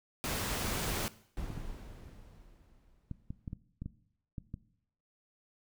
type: noise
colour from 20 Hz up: pink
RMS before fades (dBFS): -35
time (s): 0.24-1.08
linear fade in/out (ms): 0
type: noise with exponential decay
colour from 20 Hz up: brown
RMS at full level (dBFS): -37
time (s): 1.37-3.54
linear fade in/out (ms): 1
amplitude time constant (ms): 470
type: clicks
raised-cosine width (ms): 5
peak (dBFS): -27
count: 10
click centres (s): 1.503 / 1.577 / 3.113 / 3.305 / 3.478 / 3.531 / 3.82 / 3.86 / 4.382 / 4.541
effects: noise-tail reverb RT60 0.7 s tail -18 dB re dry